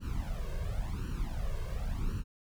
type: noise with flanger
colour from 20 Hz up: brown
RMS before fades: -34 dBFS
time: 0-2.24 s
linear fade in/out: 50 ms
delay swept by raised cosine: 0.69 to 1.89 ms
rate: 0.93 Hz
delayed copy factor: +1
effects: none